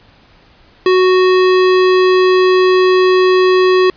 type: tone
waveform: square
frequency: 370 Hz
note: F#4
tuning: in tune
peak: -8 dBFS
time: 0.86-3.9 s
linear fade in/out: 2 ms
effects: pink hiss -47 dBFS RMS until 3.96 s + resampled to 11025 Hz